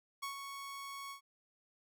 sawtooth tone with ADSR envelope, 1108.7 Hz, C#6, in tune, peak -34 dBFS, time 0.22-1.21 s, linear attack 14 ms, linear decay 110 ms, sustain -6 dB, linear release 100 ms, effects none

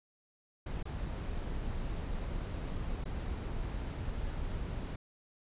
brown noise with dropouts, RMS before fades -37 dBFS, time 0.66-4.96 s, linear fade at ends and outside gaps 5 ms, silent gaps 0.829-0.854 / 3.041-3.055 s, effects resampled to 8000 Hz

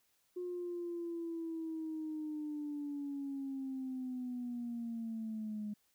sine linear sweep, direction down, 360 to 207.7 Hz, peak -37 dBFS, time 0.36-5.74 s, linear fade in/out 10 ms, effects tanh soft clip ceiling -33 dBFS + white hiss -75 dBFS RMS until 5.94 s

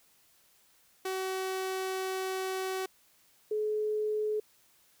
sawtooth / sine tone pair in turn, 377.8 / 426.6 Hz, F#4 / G#4, +36 / +46 cents, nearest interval major second, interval 210 cents, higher second, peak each -28 dBFS, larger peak neither, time 1.05-2.86 / 3.51-4.4 s, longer first, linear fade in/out 5 ms, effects white hiss -65 dBFS RMS until 5 s

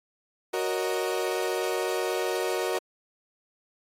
35% pulse chord, D# minor seventh, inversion first, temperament equal, 370 / 466.2 / 554.4 / 622.3 Hz, F#4 / A#4 / C#5 / D#5, 0 / 0 / 0 / 0 cents, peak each -28 / -29 / -33 / -32 dBFS, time 0.53-2.79 s, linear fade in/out 10 ms, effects AAC 48 kbps

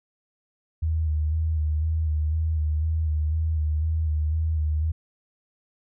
sine tone with vibrato, 78.2 Hz, D#2, 9 cents sharp, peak -21 dBFS, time 0.82-4.92 s, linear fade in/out 10 ms, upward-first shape square, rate 2 Hz, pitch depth 35 cents each way, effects none

